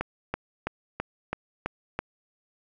click train, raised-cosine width 0.5 ms, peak -13 dBFS, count 7, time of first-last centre 0.01-1.99 s, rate 3.03 Hz, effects none

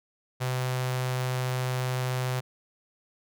sawtooth tone with notch filter, 127.6 Hz, C3, 43 cents flat, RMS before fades -29 dBFS, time 0.4-2.41 s, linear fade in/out 20 ms, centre 270 Hz, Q 1.2, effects none

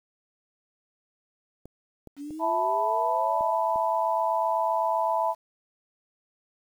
clicks, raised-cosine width 2 ms, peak -30 dBFS, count 5, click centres 1.656 / 2.073 / 2.307 / 3.409 / 3.759 s
sine exponential sweep, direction up, 277.2 to 659.3 Hz, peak -34 dBFS, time 2.16-3.57 s, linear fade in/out 50 ms
sine chord, E suspended fourth, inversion none, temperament equal, 659.3 / 880 / 987.8 Hz, E5 / A5 / B5, 0 / 0 / 0 cents, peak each -27 dBFS, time 2.39-5.35 s, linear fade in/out 50 ms
effects 9-bit

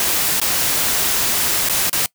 white noise with dropouts, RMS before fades -18 dBFS, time 0-2.06 s, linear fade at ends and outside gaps 1 ms, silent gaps 0.4-0.415 / 1.688-1.696 / 1.896-1.929 s, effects noise-tail reverb RT60 0.1 s tail -22 dB re dry

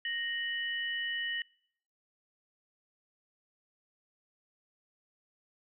sine tone pair together, 1864.7 / 2964 Hz, A#6 / F#7, 0 / +2 cents, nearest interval minor sixth, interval 802 cents, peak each -34 / -36 dBFS, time 0.05-1.42 s, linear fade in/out 2 ms, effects noise-tail reverb RT60 0.7 s tail -26 dB re dry

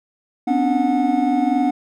triangle tone cluster, 250.5 / 271.3 / 295.1 / 730 Hz, B3 / C#4 / D4 / F#5, +25 / -37 / +8 / -24 cents, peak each -19 dBFS, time 0.47-1.71 s, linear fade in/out 10 ms, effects none

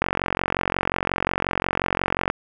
click train, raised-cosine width 0.5 ms, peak -5 dBFS, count 105, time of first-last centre 0.02-2.301 s, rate 45.6 Hz, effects none

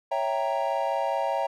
triangle chord, C# diminished seventh, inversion none, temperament equal, 554.4 / 659.3 / 784 / 932.3 Hz, C#5 / E5 / G5 / Bb5, 0 / 0 / 0 / 0 cents, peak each -28 dBFS, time 0.11-1.47 s, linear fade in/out 10 ms, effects none

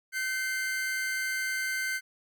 45% pulse tone pair together, 1537.2 / 2093 Hz, G6 / C7, -34 / 0 cents, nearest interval perfect fourth, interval 534 cents, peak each -31 / -33 dBFS, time 0.12-2.01 s, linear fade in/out 50 ms, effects none

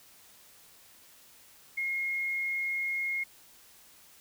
sine tone, 2150 Hz, C7, 47 cents sharp, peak -29 dBFS, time 1.77-3.24 s, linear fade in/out 10 ms, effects white hiss -57 dBFS RMS until 4.2 s

